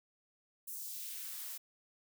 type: noise with high-pass filter sweep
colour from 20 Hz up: blue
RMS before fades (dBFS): -44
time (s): 0.67-1.58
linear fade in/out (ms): 10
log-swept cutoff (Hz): 9300 to 480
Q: 1.1
effects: none